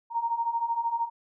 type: beating tone pair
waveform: sine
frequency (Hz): 920 / 933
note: A#5 / A#5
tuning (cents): -23 / +1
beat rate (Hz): 13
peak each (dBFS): -31 / -27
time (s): 0.1-1.1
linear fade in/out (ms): 50
effects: none